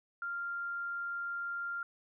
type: tone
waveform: sine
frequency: 1393 Hz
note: F6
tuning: 5 cents flat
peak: -35 dBFS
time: 0.22-1.83 s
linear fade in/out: 2 ms
effects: none